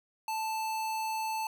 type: tone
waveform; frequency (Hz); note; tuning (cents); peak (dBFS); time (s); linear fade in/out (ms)
square; 880; A5; 0; -32; 0.28-1.47; 2
effects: none